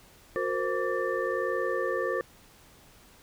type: tone cluster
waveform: sine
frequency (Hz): 363.8 / 462.7 / 524 / 1159 / 1781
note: F#4 / A#4 / C5 / D6 / A6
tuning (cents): -29 / -13 / +2 / -23 / +21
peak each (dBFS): -33 / -32 / -31 / -35 / -35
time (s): 0.36-2.21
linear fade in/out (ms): 0
effects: pink hiss -56 dBFS RMS until 3.22 s